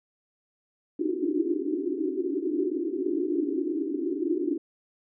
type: band-pass noise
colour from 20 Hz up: white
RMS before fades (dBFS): -28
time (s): 0.99-4.58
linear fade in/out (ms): 5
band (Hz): 280 to 380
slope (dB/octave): 96
effects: none